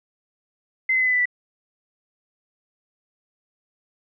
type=tone with pitch steps; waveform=sine; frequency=2062 / 2043 / 2024 / 2006 / 1987.2 / 1968.9 Hz; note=C7 / C7 / B6 / B6 / B6 / B6; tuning=-26 / -42 / +42 / +26 / +10 / -6 cents; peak=-17 dBFS; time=0.89-1.256 s; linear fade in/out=5 ms; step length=61 ms; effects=none